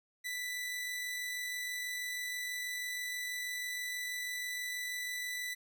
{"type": "tone with amplitude modulation", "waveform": "sawtooth", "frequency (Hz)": 1981, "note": "B6", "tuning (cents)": 5, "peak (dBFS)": -32, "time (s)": [0.24, 5.55], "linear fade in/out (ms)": 20, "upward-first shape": "sine", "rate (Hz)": 46.2, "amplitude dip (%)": 25, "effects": []}